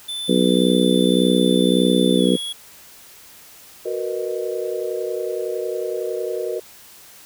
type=tone with pitch glide; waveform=square; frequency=3520 to 3338 Hz; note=A7 to G#7; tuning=0 to +8 cents; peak=-26 dBFS; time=0.08-2.53 s; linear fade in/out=10 ms; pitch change=-92 cents; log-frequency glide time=2.15-2.28 s
type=harmonic tone; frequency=61.74 Hz; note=B1; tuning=in tune; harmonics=3 / 4 / 5 / 6 / 7 / 8; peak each=-19 / -19 / -22 / -23 / -23 / -22 dBFS; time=0.28-2.37 s; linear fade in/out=20 ms
type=chord; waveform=sine; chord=B major seventh; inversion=second; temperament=just; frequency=370.4 / 463 / 493.9 / 617.4 Hz; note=F#4 / A#4 / B4 / D#5; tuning=+2 / -12 / 0 / -14 cents; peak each=-27 / -26 / -29 / -30 dBFS; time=3.85-6.6 s; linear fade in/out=10 ms
effects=white hiss -45 dBFS RMS until 7.25 s